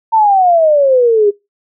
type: exponential sweep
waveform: sine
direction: down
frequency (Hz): 913 to 400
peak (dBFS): -6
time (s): 0.12-1.31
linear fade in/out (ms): 20
effects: noise-tail reverb RT60 0.2 s tail -21 dB re dry